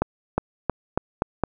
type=accelerating click train; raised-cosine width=1 ms; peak=-6 dBFS; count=6; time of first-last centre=0.02-1.437 s; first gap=360 ms; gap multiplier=0.88; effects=none

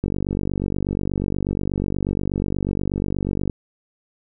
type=click train; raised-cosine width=3 ms; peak=-10 dBFS; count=168; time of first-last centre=0.04-3.498 s; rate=48.3 Hz; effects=none

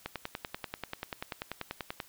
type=click train; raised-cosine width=0.3 ms; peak=-19 dBFS; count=21; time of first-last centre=0.06-2.002 s; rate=10.3 Hz; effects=white hiss -58 dBFS RMS until 2.08 s

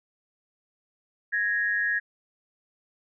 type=tone pair together; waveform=sine; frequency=1661.2 / 1864.6 Hz; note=G#6 / A#6; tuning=0 / 0 cents; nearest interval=major second; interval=200 cents; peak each=-25 / -27 dBFS; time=1.32-2 s; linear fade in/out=20 ms; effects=none

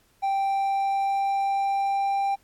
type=tone with pitch glide; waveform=triangle; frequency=784 to 791.3 Hz; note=G5 to G5; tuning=0 to +16 cents; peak=-20 dBFS; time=0.22-2.36 s; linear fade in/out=20 ms; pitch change=+16 cents; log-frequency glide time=0.34-2.17 s; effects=pink hiss -63 dBFS RMS until 2.43 s + AAC 64 kbps

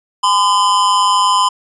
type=tone with amplitude modulation; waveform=square; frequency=1017 Hz; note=C6; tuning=50 cents flat; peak=-8 dBFS; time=0.23-1.49 s; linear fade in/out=10 ms; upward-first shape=sine; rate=192 Hz; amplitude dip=60%; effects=resampled to 22050 Hz

